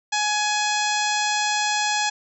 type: harmonic tone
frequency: 840 Hz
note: G#5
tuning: 19 cents sharp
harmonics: 1 / 2 / 3 / 4 / 5 / 6 / 7 / 8 / 9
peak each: -24 / -27 / -29 / -30 / -31 / -32 / -32 / -33 / -34 dBFS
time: 0.12-2.1 s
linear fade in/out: 10 ms
effects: none